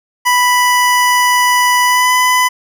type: tone with pitch glide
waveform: 25% pulse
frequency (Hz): 987.8 to 1002.2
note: B5 to B5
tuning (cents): 0 to +25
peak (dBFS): -5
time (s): 0.25-2.49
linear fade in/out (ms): 20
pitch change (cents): +25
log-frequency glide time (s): 1.84-2.12
effects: none